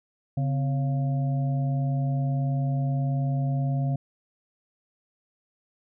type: harmonic tone with a mistuned harmonic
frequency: 138.59 Hz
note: C#3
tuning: in tune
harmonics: 1 / 2 / 4 / 5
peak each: -23 / -34 / -42 / -38 dBFS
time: 0.37-3.96 s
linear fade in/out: 5 ms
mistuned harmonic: 2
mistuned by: -130 cents
effects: none